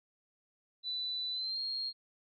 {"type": "tone with pitch glide", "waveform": "sine", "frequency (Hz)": [3983, 4244], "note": ["B7", "C8"], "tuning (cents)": [14, 24], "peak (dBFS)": -34, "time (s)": [0.83, 1.93], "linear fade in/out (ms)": 50, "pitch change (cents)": 110, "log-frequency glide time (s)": [1.32, 1.61], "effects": []}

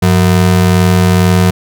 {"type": "ring-modulated tone", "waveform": "square", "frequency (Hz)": 138.59, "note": "C#3", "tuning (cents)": 0, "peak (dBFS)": -4, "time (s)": [0.02, 1.51], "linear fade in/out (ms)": 10, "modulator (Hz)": 41.1, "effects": []}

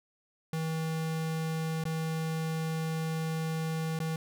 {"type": "tone with dropouts", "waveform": "square", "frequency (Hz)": 160.5, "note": "E3", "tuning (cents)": -46, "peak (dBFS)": -31, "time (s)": [0.53, 4.16], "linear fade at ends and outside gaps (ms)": 2, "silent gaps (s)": [[1.839, 1.853], [3.99, 4.001]], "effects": []}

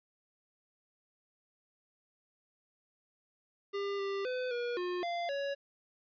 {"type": "tone with pitch steps", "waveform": "square", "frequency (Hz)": [400.2, 395.2, 505, 480.8, 357.8, 691, 560], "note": ["G4", "G4", "B4", "B4", "F4", "F5", "C#5"], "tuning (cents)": [36, 14, 39, -46, 42, -19, 18], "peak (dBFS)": -34, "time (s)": [3.73, 5.55], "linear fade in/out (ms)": 20, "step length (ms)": 260, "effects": ["resampled to 11025 Hz", "12-bit"]}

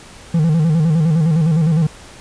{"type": "tone with vibrato", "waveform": "triangle", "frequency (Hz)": 160.1, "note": "D#3", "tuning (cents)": 50, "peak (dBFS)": -9, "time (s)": [0.34, 1.87], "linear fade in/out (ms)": 5, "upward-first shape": "square", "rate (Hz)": 9.8, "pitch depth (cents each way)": 84, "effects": ["pink hiss -39 dBFS RMS until 2.2 s", "resampled to 22050 Hz"]}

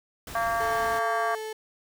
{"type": "noise", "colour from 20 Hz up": "pink", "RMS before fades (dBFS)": -40, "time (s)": [0.27, 0.99], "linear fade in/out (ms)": 2}
{"type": "harmonic tone", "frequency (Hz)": 229.3, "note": "A#3", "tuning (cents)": -28, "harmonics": [3, 4, 5, 6, 7, 8, 9], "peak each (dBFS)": [-27, -36, -29, -43, -32, -41, -46], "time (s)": [0.35, 1.35], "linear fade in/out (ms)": 2}
{"type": "tone with pitch glide", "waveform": "35% pulse", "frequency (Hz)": [440, 436], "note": ["A4", "A4"], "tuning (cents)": [0, -16], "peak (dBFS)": -31, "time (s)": [0.6, 1.53], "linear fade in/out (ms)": 5, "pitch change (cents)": -16, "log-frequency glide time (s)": [1.05, 1.31]}
{"effects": []}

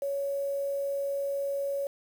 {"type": "tone with quantisation", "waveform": "sine", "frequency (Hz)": 558, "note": "C#5", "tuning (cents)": 11, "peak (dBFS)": -28, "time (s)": [0.02, 1.87], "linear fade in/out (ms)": 2, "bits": 8, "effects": []}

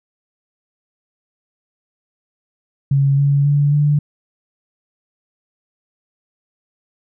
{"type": "tone with pitch steps", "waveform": "sine", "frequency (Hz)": [138.59, 141.34, 144.14, 147], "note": ["C#3", "C#3", "D3", "D3"], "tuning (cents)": [0, 34, -32, 2], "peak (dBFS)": -11, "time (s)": [2.91, 3.99], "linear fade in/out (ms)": 5, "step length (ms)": 270, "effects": []}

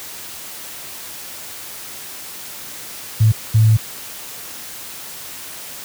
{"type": "tone bursts at uneven times", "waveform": "sine", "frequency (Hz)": 110, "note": "A2", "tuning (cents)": 0, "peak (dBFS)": -8, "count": 2, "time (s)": [[3.2, 3.32], [3.54, 3.77]], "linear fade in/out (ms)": 10, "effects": ["white hiss -33 dBFS RMS until 5.84 s", "high-pass 60 Hz 12 dB/octave"]}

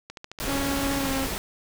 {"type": "click train", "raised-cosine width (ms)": 0.2, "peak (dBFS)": -21, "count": 6, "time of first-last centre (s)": [0.1, 0.46], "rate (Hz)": 13.9}
{"type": "noise", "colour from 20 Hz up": "pink", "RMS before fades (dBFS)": -30, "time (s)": [0.4, 1.38], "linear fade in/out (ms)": 0}
{"type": "tone with pitch glide", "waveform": "sawtooth", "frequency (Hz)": [277.2, 268.8], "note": ["C#4", "C4"], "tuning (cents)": [0, 47], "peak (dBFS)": -22, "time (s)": [0.45, 1.28], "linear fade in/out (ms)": 50, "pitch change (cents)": -53, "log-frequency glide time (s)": [0.97, 1.11]}
{"effects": []}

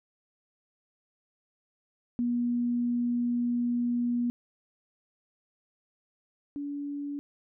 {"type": "tone pair in turn", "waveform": "sine", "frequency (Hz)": [240.8, 286.4], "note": ["B3", "D4"], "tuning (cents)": [-44, -43], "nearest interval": "minor third", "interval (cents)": 301, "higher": "second", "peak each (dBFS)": [-25, -32], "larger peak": "first", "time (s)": [[2.19, 4.3], [6.56, 7.19]], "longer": "first", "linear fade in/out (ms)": 0, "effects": []}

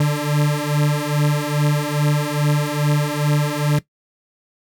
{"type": "beating tone pair", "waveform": "40% pulse", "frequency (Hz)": [146.5, 148.9], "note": ["D3", "D3"], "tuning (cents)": [-4, 24], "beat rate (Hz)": 2.4, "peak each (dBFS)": -18, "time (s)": [0, 3.79], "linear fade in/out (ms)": 5, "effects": ["noise-tail reverb RT60 0.1 s tail -17 dB re dry"]}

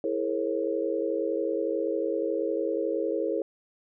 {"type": "chord", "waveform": "sine", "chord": "A# half-diminished seventh", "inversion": "second", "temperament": "equal with one note detuned", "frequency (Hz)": [329.6, 415.3, 466.2, 540.5], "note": ["E4", "G#4", "A#4", "C#5"], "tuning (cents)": [0, 0, 0, -44], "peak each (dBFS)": -31, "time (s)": [0.04, 3.42], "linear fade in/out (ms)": 2, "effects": []}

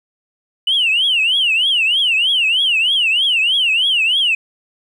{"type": "tone with vibrato", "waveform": "sine", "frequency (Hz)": 2914, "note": "F#7", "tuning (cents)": -27, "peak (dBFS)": -11, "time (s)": [0.67, 4.35], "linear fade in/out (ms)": 5, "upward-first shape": "triangle", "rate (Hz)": 3.2, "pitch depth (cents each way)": 260, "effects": ["tanh soft clip ceiling -8 dBFS", "8-bit"]}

